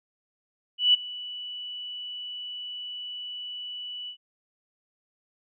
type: tone with ADSR envelope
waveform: sine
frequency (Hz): 2960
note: F#7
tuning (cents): 0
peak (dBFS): -14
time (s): 0.78-4.17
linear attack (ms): 160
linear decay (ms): 13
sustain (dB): -20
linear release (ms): 85
effects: none